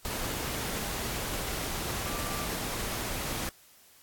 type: tone in noise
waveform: sine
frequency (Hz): 1174.7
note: D6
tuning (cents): 0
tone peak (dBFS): -41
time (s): 2.06-2.48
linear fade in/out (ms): 0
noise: pink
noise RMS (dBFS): -34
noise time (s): 0.05-3.49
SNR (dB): -10
effects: white hiss -58 dBFS RMS until 4.02 s + AAC 64 kbps